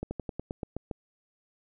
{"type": "slowing click train", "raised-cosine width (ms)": 2, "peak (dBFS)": -20, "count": 9, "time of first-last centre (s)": [0.03, 0.912], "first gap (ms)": 80, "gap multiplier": 1.09, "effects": []}